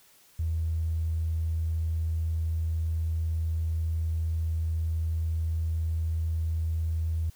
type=tone with tanh clipping; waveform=triangle; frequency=81 Hz; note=E2; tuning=30 cents flat; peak=-25 dBFS; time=0.39-7.3 s; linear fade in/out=5 ms; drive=2 dB; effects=white hiss -59 dBFS RMS until 7.35 s